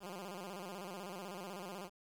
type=tone with vibrato; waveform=10% pulse; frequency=188.5 Hz; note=F#3; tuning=32 cents sharp; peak=-36 dBFS; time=0-1.9 s; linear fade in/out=50 ms; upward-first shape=square; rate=16 Hz; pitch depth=110 cents each way; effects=11-bit